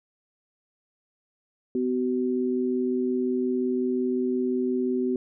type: tone pair together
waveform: sine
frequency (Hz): 252 / 377.6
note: B3 / F#4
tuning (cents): +35 / +35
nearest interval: perfect fifth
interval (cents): 700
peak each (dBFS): -25 / -26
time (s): 1.75-5.16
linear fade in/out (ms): 2
effects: none